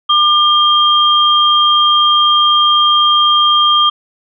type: tone pair together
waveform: sine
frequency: 1200 / 3204 Hz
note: D6 / G7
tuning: +37 / +37 cents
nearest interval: octave + perfect fourth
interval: 1700 cents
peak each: -10 dBFS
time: 0.09-3.9 s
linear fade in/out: 10 ms
effects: none